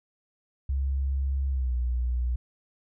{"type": "tone with pitch glide", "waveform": "sine", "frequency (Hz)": [67.8, 61.1], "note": ["C#2", "B1"], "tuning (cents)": [-38, -18], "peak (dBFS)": -24, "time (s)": [0.69, 2.36], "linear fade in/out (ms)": 5, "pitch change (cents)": -180, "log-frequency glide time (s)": [1.49, 1.74], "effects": []}